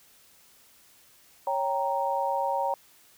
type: chord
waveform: sine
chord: G diminished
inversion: second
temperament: equal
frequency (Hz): 554.4 / 784 / 932.3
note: Db5 / G5 / Bb5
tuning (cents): 0 / 0 / 0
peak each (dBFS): -30 / -30 / -28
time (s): 1.47-2.74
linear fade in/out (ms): 2
effects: white hiss -58 dBFS RMS until 3.17 s